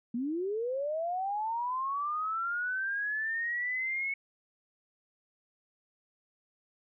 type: linear sweep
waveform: sine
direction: up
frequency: 226.2 to 2210 Hz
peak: -30 dBFS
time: 0.14-4.14 s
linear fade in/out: 5 ms
effects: none